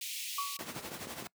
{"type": "high-pass noise", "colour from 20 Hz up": "pink", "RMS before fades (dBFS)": -40, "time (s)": [0.01, 0.57], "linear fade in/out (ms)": 5, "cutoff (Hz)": 2300, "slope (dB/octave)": 48}
{"type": "tone with exponential decay", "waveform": "sine", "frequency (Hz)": 1129, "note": "C#6", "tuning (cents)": 31, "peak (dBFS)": -30, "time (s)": [0.38, 0.73], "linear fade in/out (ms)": 5, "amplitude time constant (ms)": 75}
{"type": "noise with tremolo", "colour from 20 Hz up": "pink", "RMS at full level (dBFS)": -39, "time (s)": [0.59, 1.27], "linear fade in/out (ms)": 0, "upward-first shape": "triangle", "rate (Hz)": 12, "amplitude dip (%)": 70}
{"type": "click train", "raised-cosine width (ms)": 2, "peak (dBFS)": -29, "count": 5, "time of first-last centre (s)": [0.61, 1.224], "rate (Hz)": 6.51}
{"effects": ["noise-tail reverb RT60 0.1 s tail -24 dB re dry", "high-pass 150 Hz 12 dB/octave"]}